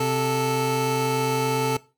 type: tone pair together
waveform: 25% pulse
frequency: 130.81 / 439.3 Hz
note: C3 / A4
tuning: 0 / -3 cents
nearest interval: octave + major sixth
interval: 2097 cents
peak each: -22 / -19 dBFS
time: 0-1.77 s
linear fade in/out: 5 ms
effects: noise-tail reverb RT60 0.3 s tail -19 dB re dry